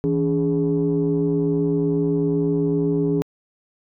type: tone cluster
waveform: sine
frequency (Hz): 162.5 / 284.8 / 415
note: E3 / C#4 / G#4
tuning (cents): -24 / +47 / -1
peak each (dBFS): -21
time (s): 0.04-3.22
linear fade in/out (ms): 0
effects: tanh soft clip ceiling -11 dBFS